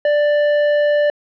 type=tone with tanh clipping; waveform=sine; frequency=589 Hz; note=D5; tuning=5 cents sharp; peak=-14 dBFS; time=0.05-1.1 s; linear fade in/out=2 ms; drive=12 dB; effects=low-pass 3000 Hz 12 dB/octave